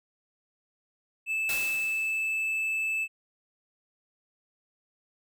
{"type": "tone", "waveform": "triangle", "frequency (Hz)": 2626, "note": "E7", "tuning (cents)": -7, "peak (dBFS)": -25, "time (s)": [1.26, 3.08], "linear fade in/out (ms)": 50}
{"type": "noise with exponential decay", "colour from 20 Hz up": "white", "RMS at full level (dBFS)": -33, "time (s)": [1.49, 2.6], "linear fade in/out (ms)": 2, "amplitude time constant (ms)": 240}
{"effects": []}